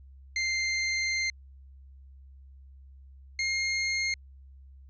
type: tone pair in turn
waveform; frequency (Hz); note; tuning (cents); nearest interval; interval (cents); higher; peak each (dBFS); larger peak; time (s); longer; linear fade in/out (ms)
sawtooth; 2093 / 2132; C7 / C7; 0 / +32; unison; 32; second; -23 / -23; neither; 0.36-1.3 / 3.39-4.14; first; 2
effects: added 67 Hz sine -48 dBFS peak until 4.89 s + resampled to 16000 Hz